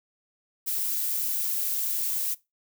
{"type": "noise", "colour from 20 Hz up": "violet", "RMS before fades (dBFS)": -28, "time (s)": [0.66, 2.35], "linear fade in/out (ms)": 20, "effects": ["noise-tail reverb RT60 0.2 s tail -19 dB re dry"]}